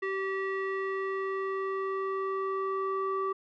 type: tone with low-pass filter sweep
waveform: square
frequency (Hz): 386.2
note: G4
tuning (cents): -26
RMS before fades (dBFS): -32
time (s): 0.02-3.33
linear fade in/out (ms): 10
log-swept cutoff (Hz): 2000 to 1200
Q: 3.3
effects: none